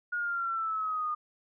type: exponential sweep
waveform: sine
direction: down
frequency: 1443 to 1217 Hz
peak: -29 dBFS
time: 0.12-1.15 s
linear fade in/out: 10 ms
effects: none